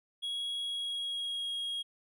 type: tone with pitch glide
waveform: triangle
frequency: 3322 to 3280 Hz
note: G#7 to G#7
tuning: 0 to -22 cents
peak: -32 dBFS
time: 0.22-1.83 s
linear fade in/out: 20 ms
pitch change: -22 cents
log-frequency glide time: 0.61-1.51 s
effects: none